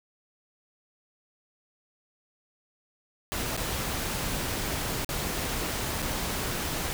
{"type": "noise with dropouts", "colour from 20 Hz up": "pink", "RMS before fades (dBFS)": -31, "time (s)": [3.32, 6.93], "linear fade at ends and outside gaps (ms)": 0, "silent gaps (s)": [[3.566, 3.575], [5.046, 5.091], [6.02, 6.025]], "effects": []}